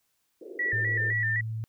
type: band-pass noise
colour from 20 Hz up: pink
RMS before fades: -43 dBFS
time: 0.41-1.13 s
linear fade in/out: 5 ms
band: 320 to 500 Hz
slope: 48 dB/octave
type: tone with vibrato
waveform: sine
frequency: 1864.7 Hz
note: A#6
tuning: in tune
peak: -25 dBFS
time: 0.59-1.41 s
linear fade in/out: 5 ms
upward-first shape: square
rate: 3.9 Hz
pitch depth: 68 cents each way
type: tone with pitch glide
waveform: sine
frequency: 110 to 111.15 Hz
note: A2 to A2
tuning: 0 to +18 cents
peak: -30 dBFS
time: 0.73-1.64 s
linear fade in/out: 0 ms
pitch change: +18 cents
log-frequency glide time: 1.07-1.22 s
effects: white hiss -74 dBFS RMS until 1.68 s